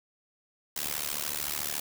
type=noise with amplitude modulation; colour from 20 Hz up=white; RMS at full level=-29 dBFS; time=0.76-1.8 s; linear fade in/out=5 ms; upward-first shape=sine; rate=73.7 Hz; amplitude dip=100%; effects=none